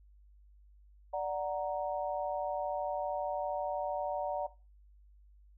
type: chord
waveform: sine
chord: D augmented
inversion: none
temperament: equal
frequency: 587.3 / 740 / 932.3 Hz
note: D5 / F#5 / A#5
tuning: 0 / 0 / 0 cents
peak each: -35 / -36 / -39 dBFS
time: 1.13-4.47 s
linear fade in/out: 10 ms
effects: noise-tail reverb RT60 0.3 s tail -17 dB re dry + added 50 Hz sine -57 dBFS peak until 5.57 s